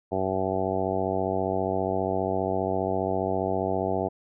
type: harmonic tone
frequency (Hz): 94.9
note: F#2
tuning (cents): +44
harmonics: 1 / 2 / 3 / 4 / 5 / 6 / 7 / 8 / 9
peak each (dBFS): -35 / -34 / -34 / -31 / -32 / -35 / -30 / -33 / -36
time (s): 0.11-4.09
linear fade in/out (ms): 20
effects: none